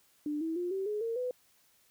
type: tone with pitch steps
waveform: sine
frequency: 297.2 / 324.1 / 353.4 / 385.4 / 420.3 / 458.3 / 499.8 Hz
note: D4 / E4 / F4 / G4 / G#4 / A#4 / B4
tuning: +21 / -29 / +21 / -29 / +21 / -29 / +21 cents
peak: -31 dBFS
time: 0.26-1.31 s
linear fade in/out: 2 ms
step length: 150 ms
effects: white hiss -67 dBFS RMS until 1.9 s